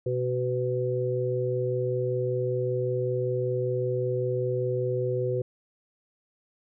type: harmonic tone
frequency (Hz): 125.2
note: B2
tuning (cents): +24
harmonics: 1 / 3 / 4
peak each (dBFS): -29 / -29 / -29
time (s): 0.06-5.42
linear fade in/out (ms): 5
effects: none